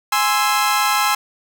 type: chord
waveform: sawtooth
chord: Ab augmented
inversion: none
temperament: equal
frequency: 830.6 / 1046.5 / 1318.5 Hz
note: Ab5 / C6 / E6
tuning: 0 / 0 / 0 cents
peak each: -16 dBFS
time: 0.12-1.15 s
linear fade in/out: 5 ms
effects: none